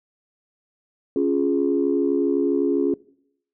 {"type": "chord", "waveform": "sine", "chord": "Db major", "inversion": "none", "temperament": "equal with one note detuned", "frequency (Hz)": [277.2, 349.2, 417], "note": ["Db4", "F4", "Ab4"], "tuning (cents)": [0, 0, 7], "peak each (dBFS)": [-21, -22, -22], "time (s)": [1.16, 2.94], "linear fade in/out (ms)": 2, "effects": ["noise-tail reverb RT60 0.7 s tail -22 dB re dry", "tanh soft clip ceiling -9 dBFS"]}